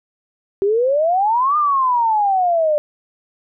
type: exponential two-way sweep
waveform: sine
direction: up then down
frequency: 383.9 to 1224 to 587 Hz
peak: -13 dBFS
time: 0.62-2.78 s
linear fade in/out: 0 ms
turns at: 1.57 s
effects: none